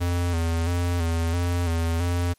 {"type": "tone with vibrato", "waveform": "square", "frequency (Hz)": 85.2, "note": "F2", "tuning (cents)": -42, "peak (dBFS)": -22, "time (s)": [0, 2.34], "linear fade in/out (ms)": 20, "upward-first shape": "square", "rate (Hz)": 1.5, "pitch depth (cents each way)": 45, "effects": ["white hiss -64 dBFS RMS until 2.38 s", "MP3 64 kbps"]}